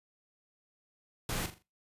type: noise with echo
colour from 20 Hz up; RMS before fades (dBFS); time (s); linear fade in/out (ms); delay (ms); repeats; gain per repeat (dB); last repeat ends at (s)
pink; -35; 1.29-1.46; 2; 41; 4; -9; 1.624
effects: noise-tail reverb RT60 0.3 s tail -25 dB re dry + resampled to 32000 Hz